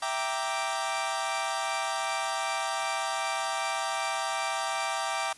sawtooth chord, E half-diminished seventh, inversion none, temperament equal, 659.3 / 784 / 932.3 / 1174.7 Hz, E5 / G5 / Bb5 / D6, 0 / 0 / 0 / 0 cents, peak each -32 / -29 / -32 / -30 dBFS, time 0.02-5.33 s, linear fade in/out 5 ms, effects white hiss -52 dBFS RMS until 5.37 s + resampled to 24000 Hz

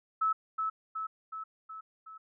sine tone with echo, 1302 Hz, E6, 22 cents flat, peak -25 dBFS, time 0.21-0.33 s, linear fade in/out 10 ms, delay 370 ms, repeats 5, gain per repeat -4 dB, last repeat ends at 2.18 s, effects none

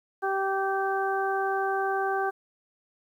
harmonic tone, 388.3 Hz, G4, 16 cents flat, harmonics 1 / 2 / 3 / 4, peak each -29 / -28 / -34 / -32 dBFS, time 0.22-2.31 s, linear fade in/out 20 ms, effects 10-bit

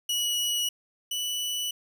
sawtooth tone pair in turn, 2926 / 2965 Hz, F#7 / F#7, -20 / +3 cents, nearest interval unison, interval 23 cents, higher second, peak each -22 / -25 dBFS, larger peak first, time 0.09-0.69 / 1.11-1.71 s, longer neither, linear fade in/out 5 ms, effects none

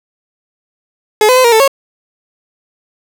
30% pulse tone with pitch steps, 426.1 / 507 / 513 / 470.7 / 442.1 / 549 Hz, G#4 / B4 / C5 / A#4 / A4 / C#5, +44 / +45 / -34 / +17 / +8 / -17 cents, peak -3 dBFS, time 1.21-1.678 s, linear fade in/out 2 ms, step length 78 ms, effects none

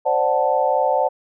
sine chord, D dominant seventh, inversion third, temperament equal, 523.3 / 587.3 / 740 / 880 Hz, C5 / D5 / F#5 / A5, 0 / 0 / 0 / 0 cents, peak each -21 dBFS, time 0.05-1.09 s, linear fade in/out 20 ms, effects none

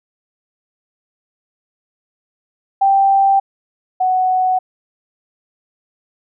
sine tone pair in turn, 784 / 742.8 Hz, G5 / F#5, 0 / +7 cents, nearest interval minor second, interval 93 cents, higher first, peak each -9 / -12 dBFS, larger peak first, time 2.81-3.4 / 4-4.59 s, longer neither, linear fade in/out 10 ms, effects none

